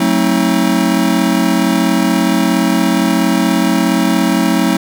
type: chord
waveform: square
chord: F# diminished seventh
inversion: none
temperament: just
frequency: 185 / 222 / 266.4 / 319.7 Hz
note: F#3 / A3 / C4 / Eb4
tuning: 0 / +16 / +31 / +47 cents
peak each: -17 dBFS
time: 0-4.77 s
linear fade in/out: 5 ms
effects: none